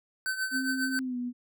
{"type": "tone with tremolo", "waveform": "square", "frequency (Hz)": 1531, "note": "G6", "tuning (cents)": -41, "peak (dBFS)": -27, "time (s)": [0.26, 0.99], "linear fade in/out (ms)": 0, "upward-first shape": "triangle", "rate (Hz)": 7.4, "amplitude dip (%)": 75}
{"type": "tone with pitch glide", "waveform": "sine", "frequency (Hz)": [264.3, 245.2], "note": ["C4", "B3"], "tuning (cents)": [18, -12], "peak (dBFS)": -30, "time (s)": [0.51, 1.33], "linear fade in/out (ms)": 50, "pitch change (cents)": -130, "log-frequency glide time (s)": [0.99, 1.17]}
{"effects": []}